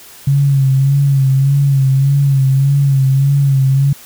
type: tone with vibrato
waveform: sine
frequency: 137.2 Hz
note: C#3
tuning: 17 cents flat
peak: -8 dBFS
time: 0.27-3.93 s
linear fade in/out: 5 ms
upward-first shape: sine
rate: 1.7 Hz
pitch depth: 48 cents each way
effects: white hiss -38 dBFS RMS until 4.05 s